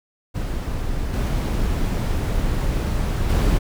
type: noise with level steps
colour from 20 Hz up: brown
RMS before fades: -25 / -21 / -17 dBFS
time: 0.34-3.59 s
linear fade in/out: 20 ms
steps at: 1.13 / 3.29 s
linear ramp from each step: 10 ms
effects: none